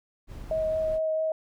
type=noise; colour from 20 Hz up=brown; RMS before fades=-40 dBFS; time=0.27-1 s; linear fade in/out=50 ms
type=tone with vibrato; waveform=sine; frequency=633 Hz; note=D#5; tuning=30 cents sharp; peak=-24 dBFS; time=0.51-1.32 s; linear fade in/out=2 ms; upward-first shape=sine; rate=4.5 Hz; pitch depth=9 cents each way
effects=none